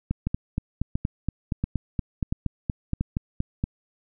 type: two click trains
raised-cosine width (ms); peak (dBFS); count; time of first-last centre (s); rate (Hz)
5; -12 / -12; 5 / 16; 0.27-3.01 / 0.11-3.639; 1.46 / 4.25
effects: none